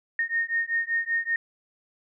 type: beating tone pair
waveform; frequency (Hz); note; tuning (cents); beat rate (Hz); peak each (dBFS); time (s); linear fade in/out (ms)
sine; 1841 / 1846.2; A#6 / A#6; -22 / -17; 5.2; -27; 0.19-1.36; 2
effects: none